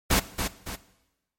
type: noise with echo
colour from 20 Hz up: pink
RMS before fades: -21 dBFS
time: 0.1-0.2 s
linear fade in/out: 10 ms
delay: 280 ms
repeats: 2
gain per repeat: -7 dB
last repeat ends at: 0.76 s
effects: noise-tail reverb RT60 1.0 s tail -17 dB re dry + MP3 64 kbps

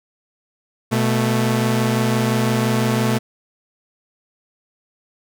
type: tone pair together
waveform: sawtooth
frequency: 122.94 / 220 Hz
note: B2 / A3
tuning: -7 / 0 cents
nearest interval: minor seventh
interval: 1007 cents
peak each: -15 dBFS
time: 0.91-3.19 s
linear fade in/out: 20 ms
effects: none

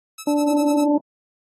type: tone with tremolo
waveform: 5% pulse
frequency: 1301 Hz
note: E6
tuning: 23 cents flat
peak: -19 dBFS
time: 0.18-0.86 s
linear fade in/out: 5 ms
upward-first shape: sine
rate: 10 Hz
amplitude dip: 95%
type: harmonic tone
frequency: 292.9 Hz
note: D4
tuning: 5 cents flat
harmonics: 1 / 2 / 3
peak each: -17 / -23 / -27 dBFS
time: 0.27-0.98 s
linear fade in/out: 5 ms
effects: AAC 32 kbps

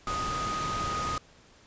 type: tone in noise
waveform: sine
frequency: 1244.5 Hz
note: D#6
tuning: in tune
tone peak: -30 dBFS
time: 0.07-1.18 s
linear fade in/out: 2 ms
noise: pink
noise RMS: -35 dBFS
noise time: 0.07-1.18 s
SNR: +2 dB
effects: pink hiss -57 dBFS RMS until 1.66 s + resampled to 16000 Hz

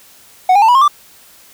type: tone with pitch steps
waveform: triangle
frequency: 740 / 811.7 / 890.2 / 976.4 / 1071 / 1174.7 Hz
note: F#5 / G#5 / A5 / B5 / C6 / D6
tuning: 0 / -40 / +20 / -20 / +40 / 0 cents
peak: -4 dBFS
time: 0.49-0.88 s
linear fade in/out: 5 ms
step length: 65 ms
effects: white hiss -44 dBFS RMS until 1.53 s

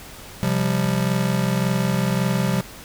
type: chord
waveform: square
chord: C suspended fourth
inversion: none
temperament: just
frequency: 130.81 / 174.42 / 196.22 Hz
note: C3 / F3 / G3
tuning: 0 / -2 / +2 cents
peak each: -24 dBFS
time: 0.43-2.61 s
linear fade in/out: 0 ms
effects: pink hiss -40 dBFS RMS until 2.84 s

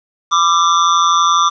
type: tone with amplitude modulation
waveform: square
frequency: 1179 Hz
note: D6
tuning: 6 cents sharp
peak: -7 dBFS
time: 0.31-1.5 s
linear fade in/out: 20 ms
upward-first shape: sine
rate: 172 Hz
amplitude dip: 75%
effects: resampled to 16000 Hz + 7-bit

